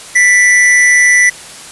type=tone with amplitude modulation; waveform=square; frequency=1975.5 Hz; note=B6; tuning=in tune; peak=-4 dBFS; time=0.15-1.3 s; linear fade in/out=10 ms; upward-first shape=sine; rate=199 Hz; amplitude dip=40%; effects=white hiss -31 dBFS RMS until 1.71 s + resampled to 24000 Hz